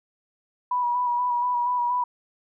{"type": "tone with vibrato", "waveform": "sine", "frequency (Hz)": 976, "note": "B5", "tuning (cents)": -21, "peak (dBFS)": -21, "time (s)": [0.71, 2.04], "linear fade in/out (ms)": 5, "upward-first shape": "square", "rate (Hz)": 4.2, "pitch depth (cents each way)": 23, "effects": []}